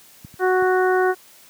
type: clicks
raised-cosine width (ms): 5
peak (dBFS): -23 / -29 / -27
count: 3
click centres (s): 0.248 / 0.341 / 0.624
type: harmonic tone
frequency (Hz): 370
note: F#4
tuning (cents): 0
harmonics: 1 / 2 / 3 / 4 / 5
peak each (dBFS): -17 / -22 / -27 / -24 / -31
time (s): 0.39-1.15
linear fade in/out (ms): 50
effects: white hiss -49 dBFS RMS until 1.49 s + high-pass 100 Hz 12 dB/octave